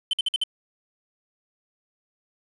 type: tone bursts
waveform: triangle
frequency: 3070 Hz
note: G7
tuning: 37 cents flat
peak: -19 dBFS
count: 5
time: 0.11-0.437 s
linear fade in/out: 2 ms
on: 23 ms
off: 53 ms
effects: resampled to 22050 Hz + 8-bit